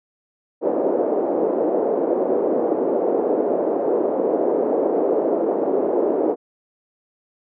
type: band-pass noise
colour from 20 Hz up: white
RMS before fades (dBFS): -20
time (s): 0.61-6.36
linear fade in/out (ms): 50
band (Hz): 320 to 540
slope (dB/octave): 24
effects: none